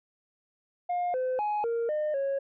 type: tone with pitch steps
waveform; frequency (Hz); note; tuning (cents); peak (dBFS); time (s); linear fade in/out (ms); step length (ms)
sine; 710 / 512 / 838 / 464.7 / 607 / 550; F5 / C5 / G#5 / A#4 / D#5 / C#5; +28 / -38 / +15 / -5 / -43 / -14; -24; 0.89-2.39; 10; 250
effects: tanh soft clip ceiling -25 dBFS